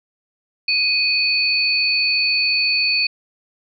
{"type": "tone pair together", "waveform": "sine", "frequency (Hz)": [2497, 4463], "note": ["D#7", "C#8"], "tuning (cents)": [6, 11], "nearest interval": "minor seventh", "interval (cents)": 1005, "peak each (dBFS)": -18, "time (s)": [0.68, 3.07], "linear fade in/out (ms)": 5, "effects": []}